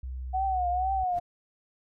sine tone with pitch glide, 63.9 to 62.4 Hz, C2 to B1, -40 to +19 cents, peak -33 dBFS, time 0.03-1.04 s, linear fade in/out 5 ms, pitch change -41 cents, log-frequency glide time 0.19-0.42 s
sine tone with vibrato, 740 Hz, F#5, in tune, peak -25 dBFS, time 0.33-1.2 s, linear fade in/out 20 ms, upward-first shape triangle, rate 2.1 Hz, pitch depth 95 cents each way
brown noise with exponential growth, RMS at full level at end -39 dBFS, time 1.03-1.19 s, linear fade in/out 0 ms, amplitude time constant 33 ms
effects none

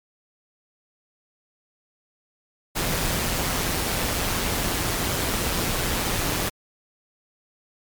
pink noise with amplitude modulation, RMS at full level -23 dBFS, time 2.75-6.5 s, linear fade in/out 20 ms, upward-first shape sine, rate 177 Hz, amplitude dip 40%, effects MP3 96 kbps

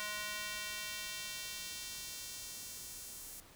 square tone with high-pass filter sweep, 209.6 Hz, G#3, 16 cents sharp, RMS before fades -44 dBFS, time 0-3.4 s, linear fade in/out 0 ms, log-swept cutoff 1500 to 8700 Hz, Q 0.82, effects pink hiss -59 dBFS RMS until 3.55 s

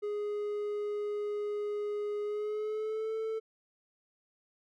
triangle tone with pitch glide, 415.3 to 442.5 Hz, G#4 to A4, 0 to +10 cents, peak -30 dBFS, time 0.02-3.4 s, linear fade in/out 20 ms, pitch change +110 cents, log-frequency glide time 2.23-3.14 s, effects none

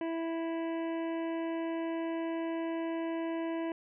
harmonic tone, 329.6 Hz, E4, in tune, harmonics 1 / 2 / 3 / 5 / 6 / 7 / 8 / 9, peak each -33 / -39 / -44 / -51 / -52 / -55 / -56 / -57 dBFS, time 0.01-3.72 s, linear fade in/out 2 ms, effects none

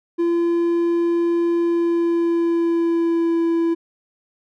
triangle tone with pitch glide, 340.9 to 333.9 Hz, F4 to E4, -42 to +22 cents, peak -14 dBFS, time 0.18-3.75 s, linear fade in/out 20 ms, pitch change -36 cents, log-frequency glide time 1.59-3.41 s, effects none

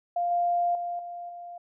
sine tone with level steps, 698.5 Hz, F5, in tune, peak -24 / -22 / -29 / -35 / -38 dBFS, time 0.16-1.58 s, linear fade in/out 5 ms, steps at 0.31 / 0.75 / 0.99 / 1.29 s, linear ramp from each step 2 ms, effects none

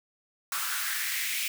white noise with high-pass filter sweep, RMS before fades -31 dBFS, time 0.52-1.48 s, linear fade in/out 2 ms, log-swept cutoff 1200 to 2500 Hz, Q 3.8, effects none

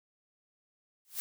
blue noise with exponential growth, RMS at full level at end -32 dBFS, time 1.05-1.2 s, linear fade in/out 0 ms, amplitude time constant 31 ms, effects none

